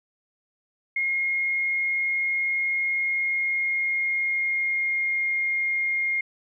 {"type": "tone with pitch glide", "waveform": "sine", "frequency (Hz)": [2146, 2131], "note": ["C7", "C7"], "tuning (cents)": [43, 31], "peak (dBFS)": -22, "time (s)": [0.96, 6.21], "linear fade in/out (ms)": 5, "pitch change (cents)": -12, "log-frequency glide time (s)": [2.92, 5.28], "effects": []}